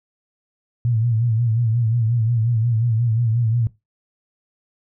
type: tone with vibrato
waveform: sine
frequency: 115.3 Hz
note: A#2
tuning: 19 cents flat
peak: -16 dBFS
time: 0.85-3.67 s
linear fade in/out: 0 ms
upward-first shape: sine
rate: 5.6 Hz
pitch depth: 92 cents each way
effects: noise-tail reverb RT60 0.2 s tail -18 dB re dry